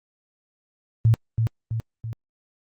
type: tone with echo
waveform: sine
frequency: 112.9 Hz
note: A2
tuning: 45 cents sharp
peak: -13 dBFS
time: 1.05-1.14 s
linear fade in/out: 0 ms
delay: 330 ms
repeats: 3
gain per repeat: -5 dB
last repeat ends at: 2.13 s
effects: Opus 32 kbps